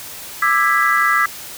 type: chord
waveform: sine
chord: E dominant seventh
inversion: third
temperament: just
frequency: 1186.7 / 1318.5 / 1648.1 / 1977.8 Hz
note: D6 / E6 / G#6 / B6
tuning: +18 / 0 / -14 / +2 cents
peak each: -18 dBFS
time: 0.42-1.26 s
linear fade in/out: 5 ms
effects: white hiss -33 dBFS RMS until 1.57 s